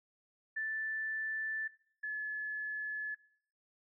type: tone pair in turn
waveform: sine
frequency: 1760 / 1715.8 Hz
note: A6 / A6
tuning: 0 / -44 cents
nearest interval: unison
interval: 44 cents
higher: first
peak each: -34 / -35 dBFS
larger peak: first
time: 0.56-1.68 / 2.03-3.15 s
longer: neither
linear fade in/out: 10 ms
effects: noise-tail reverb RT60 0.6 s tail -19 dB re dry